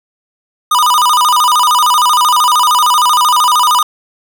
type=tone with vibrato; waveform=square; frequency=1100 Hz; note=C#6; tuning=14 cents flat; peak=-8 dBFS; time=0.71-3.83 s; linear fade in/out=5 ms; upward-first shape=square; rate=13 Hz; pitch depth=190 cents each way; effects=none